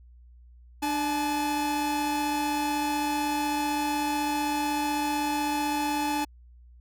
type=tone pair together; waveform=45% pulse; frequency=297.6 / 856.9 Hz; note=D4 / A5; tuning=+23 / -46 cents; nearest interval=octave + tritone; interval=1831 cents; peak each=-29 / -28 dBFS; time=0.82-6.25 s; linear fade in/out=10 ms; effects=added 60 Hz sine -49 dBFS peak until 6.8 s